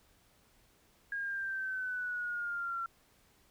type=exponential sweep; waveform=sine; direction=down; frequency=1634 to 1357 Hz; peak=-34 dBFS; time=1.12-2.86 s; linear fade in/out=2 ms; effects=pink hiss -67 dBFS RMS until 3.5 s